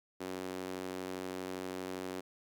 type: tone with high-pass filter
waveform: sawtooth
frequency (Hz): 92.5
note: F#2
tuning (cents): 0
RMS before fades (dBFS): -41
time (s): 0.2-2.21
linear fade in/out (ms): 10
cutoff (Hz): 320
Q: 1.8
effects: none